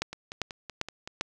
two click trains, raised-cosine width 0.2 ms, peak -11 / -21 dBFS, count 4 / 6, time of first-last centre 0.02-1.21 / 0.13-1.075 s, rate 2.52 / 5.29 Hz, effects none

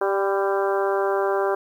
harmonic tone with a mistuned harmonic, 196.3 Hz, G3, 3 cents sharp, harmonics 2 / 3 / 4 / 5 / 6 / 7 / 8, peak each -22 / -26 / -28 / -30 / -32 / -33 / -34 dBFS, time 0.01-1.55 s, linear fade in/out 5 ms, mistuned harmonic 5, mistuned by +29 cents, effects 9-bit

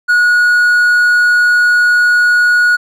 triangle tone, 1454 Hz, F#6, 31 cents flat, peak -5 dBFS, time 0.08-2.77 s, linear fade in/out 20 ms, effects none

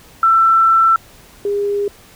sine tone pair in turn, 1337 / 406.1 Hz, E6 / G#4, +24 / -39 cents, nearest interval octave + major sixth, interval 2063 cents, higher first, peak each -8 / -15 dBFS, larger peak first, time 0.23-0.96 / 1.45-1.88 s, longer first, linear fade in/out 2 ms, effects pink hiss -44 dBFS RMS until 2.15 s

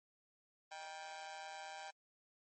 sawtooth tone with amplitude modulation, 788 Hz, G5, 9 cents sharp, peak -39 dBFS, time 0.71-1.91 s, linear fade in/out 10 ms, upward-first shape sine, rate 168 Hz, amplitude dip 95%, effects MP3 32 kbps

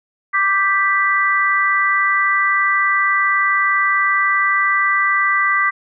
sine chord, G major, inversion second, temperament equal, 1174.7 / 1568 / 1975.5 Hz, D6 / G6 / B6, 0 / 0 / 0 cents, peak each -17 / -21 / -16 dBFS, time 0.33-5.71 s, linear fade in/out 20 ms, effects none

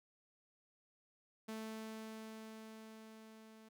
sawtooth tone with level ramp, 220.1 Hz, A3, 1 cent sharp, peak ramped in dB -39 to -54 dBFS, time 1.48-3.69 s, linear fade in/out 10 ms, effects none

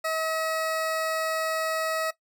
20% pulse tone, 640 Hz, D#5, 49 cents sharp, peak -21 dBFS, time 0.04-2.11 s, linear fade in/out 10 ms, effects noise-tail reverb RT60 0.1 s tail -17 dB re dry

